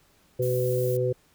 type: harmonic tone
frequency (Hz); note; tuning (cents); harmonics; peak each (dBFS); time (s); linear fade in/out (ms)
125.5; B2; +28; 1 / 3 / 4; -27 / -27 / -26; 0.39-1.13; 10
type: noise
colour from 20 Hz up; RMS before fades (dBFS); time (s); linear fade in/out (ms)
violet; -39; 0.42-0.97; 5
effects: pink hiss -62 dBFS RMS until 1.34 s